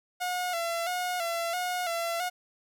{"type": "tone with vibrato", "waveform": "sawtooth", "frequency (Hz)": 698.5, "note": "F5", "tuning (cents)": 0, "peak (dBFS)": -25, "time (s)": [0.2, 2.3], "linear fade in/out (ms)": 20, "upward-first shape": "square", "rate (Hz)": 1.5, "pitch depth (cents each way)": 58, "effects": ["11-bit"]}